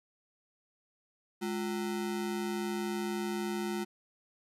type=ring-modulated tone; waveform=square; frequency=280.5 Hz; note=C#4; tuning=21 cents sharp; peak=-30 dBFS; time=1.41-3.85 s; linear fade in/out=20 ms; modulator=71.8 Hz; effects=resampled to 32000 Hz + 11-bit